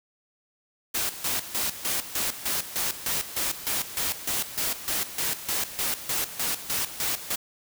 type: noise with tremolo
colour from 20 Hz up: white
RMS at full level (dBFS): -27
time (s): 0.94-7.36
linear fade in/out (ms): 10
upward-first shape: square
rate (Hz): 3.3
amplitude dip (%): 75
effects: none